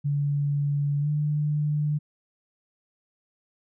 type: tone with pitch glide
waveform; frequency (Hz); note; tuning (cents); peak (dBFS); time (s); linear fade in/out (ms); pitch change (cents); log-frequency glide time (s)
sine; 143.6 to 149.09; D3 to D3; -39 to +26; -22; 0.04-1.99; 20; +65; 1-1.08
effects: none